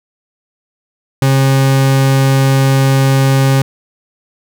40% pulse tone, 135 Hz, C#3, 45 cents flat, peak -7 dBFS, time 1.22-3.62 s, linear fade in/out 2 ms, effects none

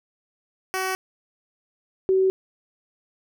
10% pulse / sine tone pair in turn, 376.9 / 379.5 Hz, F#4 / F#4, +32 / +44 cents, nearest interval unison, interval 12 cents, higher second, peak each -16 dBFS, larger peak neither, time 0.74-0.95 / 2.09-2.3 s, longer neither, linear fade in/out 0 ms, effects none

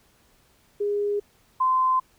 sine tone pair in turn, 410 / 1033.1 Hz, G#4 / C6, -22 / -22 cents, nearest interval octave + major third, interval 1600 cents, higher second, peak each -22 / -18 dBFS, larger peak second, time 0.8-1.2 / 1.6-2 s, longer neither, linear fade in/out 10 ms, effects pink hiss -61 dBFS RMS until 2.18 s

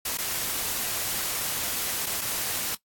white noise with dropouts, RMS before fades -29 dBFS, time 0.05-2.75 s, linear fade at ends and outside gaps 5 ms, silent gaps 0.174-0.184 / 2.06-2.065 / 2.209-2.215 s, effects noise-tail reverb RT60 0.1 s tail -18 dB re dry + AAC 64 kbps

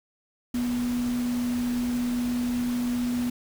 sine tone in noise, 243.7 Hz, B3, 23 cents flat, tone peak -24 dBFS, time 0.54-3.3 s, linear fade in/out 5 ms, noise pink, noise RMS -39 dBFS, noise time 0.54-3.3 s, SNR +12 dB, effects none

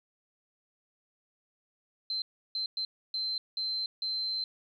sine tone bursts at uneven times, 4101 Hz, C8, 36 cents flat, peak -30 dBFS, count 6, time 2.1-2.22 / 2.55-2.66 / 2.77-2.85 / 3.14-3.38 / 3.57-3.86 / 4.02-4.44 s, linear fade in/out 2 ms, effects 11-bit

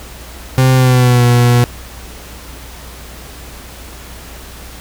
40% pulse tone with pitch glide, 130 to 121.29 Hz, C3 to B2, -11 to -31 cents, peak -6 dBFS, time 0.58-1.64 s, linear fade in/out 0 ms, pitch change -120 cents, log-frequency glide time 0.74-1.24 s, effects added 60 Hz sine -33 dBFS peak until 4.8 s + pink hiss -34 dBFS RMS until 4.8 s

